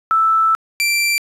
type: tone pair in turn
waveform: sine / sawtooth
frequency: 1319 / 2350 Hz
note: E6 / D7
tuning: +1 / +1 cents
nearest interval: minor seventh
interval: 1000 cents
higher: second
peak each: -11 dBFS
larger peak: neither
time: 0.11-0.55 / 0.8-1.18 s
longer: first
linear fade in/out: 0 ms
effects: resampled to 32000 Hz + 8-bit